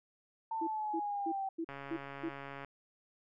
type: exponential sweep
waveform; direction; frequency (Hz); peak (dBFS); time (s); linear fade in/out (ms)
sine; down; 900 to 770; -34; 0.51-1.49; 5
type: tone bursts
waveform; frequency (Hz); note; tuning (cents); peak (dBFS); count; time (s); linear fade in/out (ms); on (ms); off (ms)
sine; 329.6; E4; 0; -34; 6; 0.61-2.294; 10; 64; 260
type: click train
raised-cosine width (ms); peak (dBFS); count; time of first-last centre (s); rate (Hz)
0.5; -30; 134; 1.69-2.647; 139
effects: none